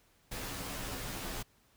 pink noise with comb filter, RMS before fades -40 dBFS, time 0.31-1.43 s, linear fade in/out 10 ms, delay 13 ms, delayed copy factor -0.85, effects pink hiss -68 dBFS RMS until 1.76 s

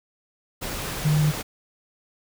sine tone in noise, 151.5 Hz, D#3, 46 cents flat, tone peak -17 dBFS, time 1.04-1.32 s, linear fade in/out 20 ms, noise pink, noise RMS -31 dBFS, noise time 0.61-1.43 s, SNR +11 dB, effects none

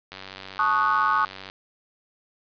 click train, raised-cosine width 0.2 ms, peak -20 dBFS, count 133, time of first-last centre 0.12-1.499 s, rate 95.7 Hz
sine chord, D# half-diminished seventh, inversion second, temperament equal with one note detuned, 870.9 / 1108.7 / 1244.5 / 1480 Hz, A5 / C#6 / D#6 / F#6, -18 / 0 / 0 / 0 cents, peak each -27 / -23 / -23 / -26 dBFS, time 0.59-1.25 s, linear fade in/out 2 ms
effects resampled to 11025 Hz + 8-bit

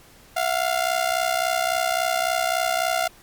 sawtooth ring-modulated tone, 698.5 Hz, F5, in tune, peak -14 dBFS, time 0.36-3.08 s, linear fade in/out 10 ms, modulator 31.8 Hz, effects pink hiss -51 dBFS RMS until 3.22 s + Opus 48 kbps

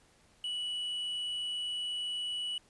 triangle tone with quantisation, 2947 Hz, F#7, 8 cents flat, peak -32 dBFS, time 0.44-2.58 s, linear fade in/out 2 ms, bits 10, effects pink hiss -65 dBFS RMS until 2.69 s + resampled to 24000 Hz

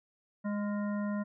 harmonic tone with a mistuned harmonic, 206.2 Hz, G#3, 12 cents flat, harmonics 1 / 3 / 5 / 7 / 9, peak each -31 / -41 / -45 / -48 / -50 dBFS, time 0.44-1.24 s, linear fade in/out 20 ms, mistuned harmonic 7, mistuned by -43 cents, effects none

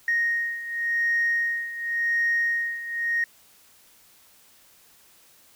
sine beating tone pair, 1864.7 / 1865.61 Hz, A#6 / A#6, 0 / +1 cents, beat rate 0.91 Hz, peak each -27 / -23 dBFS, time 0.08-3.24 s, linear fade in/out 2 ms, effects tanh soft clip ceiling -16 dBFS + white hiss -56 dBFS RMS until 5.55 s

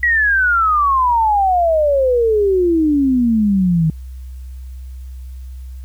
sine exponential sweep, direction down, 1951 to 155.56 Hz, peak -11 dBFS, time 0.03-3.9 s, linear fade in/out 2 ms, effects added 64 Hz sine -28 dBFS peak until 5.84 s + white hiss -55 dBFS RMS until 5.84 s

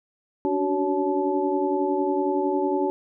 sine tone cluster, 280.7 / 291.6 / 375.8 / 562 / 867 Hz, C#4 / D4 / F#4 / C#5 / A5, +22 / -12 / +27 / +24 / -26 cents, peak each -32 / -27 / -24 / -30 / -28 dBFS, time 0.45-2.9 s, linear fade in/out 0 ms, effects none

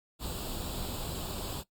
pink noise with comb filter, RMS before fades -37 dBFS, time 0.19-1.64 s, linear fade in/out 50 ms, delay 0.25 ms, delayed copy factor +0.75, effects noise-tail reverb RT60 0.1 s tail -17 dB re dry + Opus 48 kbps

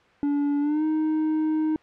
triangle tone with pitch glide, 287.5 to 311.7 Hz, D4 to D#4, -37 to +3 cents, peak -19 dBFS, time 0.23-1.76 s, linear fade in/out 0 ms, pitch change +140 cents, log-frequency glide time 0.6-0.84 s, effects white hiss -56 dBFS RMS until 1.82 s + low-pass 2000 Hz 12 dB/octave

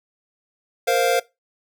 square chord, Bb suspended second, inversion none, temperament equal, 466.2 / 523.3 / 698.5 Hz, Bb4 / C5 / F5, 0 / 0 / 0 cents, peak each -22 dBFS, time 0.87-1.2 s, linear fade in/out 10 ms, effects noise-tail reverb RT60 0.2 s tail -19 dB re dry

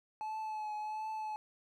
triangle tone with vibrato, 860 Hz, A5, 40 cents flat, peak -35 dBFS, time 0.21-1.36 s, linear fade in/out 0 ms, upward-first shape triangle, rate 1.4 Hz, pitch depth 31 cents each way, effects none

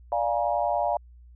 sine chord, Bb dominant seventh, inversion first, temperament equal with one note detuned, 587.3 / 698.5 / 830.6 / 950.3 Hz, D5 / F5 / Ab5 / Bb5, 0 / 0 / 0 / +33 cents, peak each -28 / -26 / -29 / -31 dBFS, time 0.12-0.97 s, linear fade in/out 2 ms, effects added 60 Hz sine -47 dBFS peak until 1.35 s

